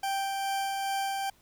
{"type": "tone with tremolo", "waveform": "40% pulse", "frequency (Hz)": 784, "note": "G5", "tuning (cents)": 0, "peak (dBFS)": -27, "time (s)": [0.03, 1.3], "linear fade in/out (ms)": 5, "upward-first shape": "sine", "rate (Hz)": 2.4, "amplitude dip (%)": 25, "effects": ["pink hiss -63 dBFS RMS until 1.41 s"]}